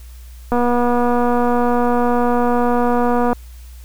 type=click train; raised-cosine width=1 ms; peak=-5 dBFS; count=681; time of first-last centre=0.52-3.33 s; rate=242 Hz; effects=added 60 Hz sine -34 dBFS peak until 3.84 s + white hiss -49 dBFS RMS until 3.84 s